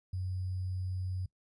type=tone with sample-and-hold; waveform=sine; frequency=92.5 Hz; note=F#2; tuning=in tune; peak=-33 dBFS; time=0.13-1.26 s; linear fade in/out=5 ms; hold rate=4900 Hz; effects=noise-tail reverb RT60 0.1 s tail -21 dB re dry + resampled to 22050 Hz